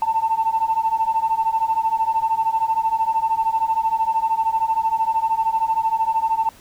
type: beating tone pair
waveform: sine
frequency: 886 / 899 Hz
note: A5 / A5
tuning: +12 / +37 cents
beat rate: 13 Hz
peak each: -20 / -19 dBFS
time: 0.02-6.49 s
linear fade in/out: 2 ms
effects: tanh soft clip ceiling -10 dBFS + pink hiss -48 dBFS RMS until 6.6 s